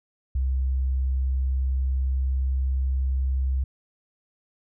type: tone with pitch glide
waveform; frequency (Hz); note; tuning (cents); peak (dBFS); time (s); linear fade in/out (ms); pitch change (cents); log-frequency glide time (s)
sine; 65.41 to 65.79; C2 to C2; 0 to +10; -21; 0.35-3.64; 5; +10; 0.91-2.78
effects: none